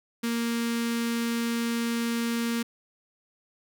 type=tone with notch filter; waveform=sawtooth; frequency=233.1 Hz; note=A#3; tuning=in tune; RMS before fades=-28 dBFS; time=0.23-2.63 s; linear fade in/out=10 ms; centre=690 Hz; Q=0.77; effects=none